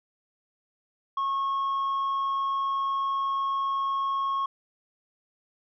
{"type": "tone", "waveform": "sine", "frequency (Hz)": 1093, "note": "C#6", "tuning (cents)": -25, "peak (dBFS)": -22, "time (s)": [1.17, 4.46], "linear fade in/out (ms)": 5, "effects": ["tanh soft clip ceiling -24 dBFS"]}